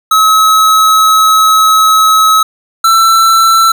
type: tone pair in turn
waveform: square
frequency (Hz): 1285 / 1335.8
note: E6 / E6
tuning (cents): -45 / +23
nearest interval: minor second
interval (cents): 68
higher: second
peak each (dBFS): -5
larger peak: neither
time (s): 0.11-2.43 / 2.84-3.72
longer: first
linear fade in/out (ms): 5
effects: none